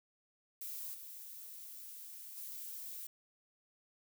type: noise with level steps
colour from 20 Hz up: violet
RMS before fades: -44 / -50 / -46 dBFS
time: 0.61-3.07 s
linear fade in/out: 5 ms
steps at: 0.93 / 2.36 s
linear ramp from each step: 20 ms
effects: none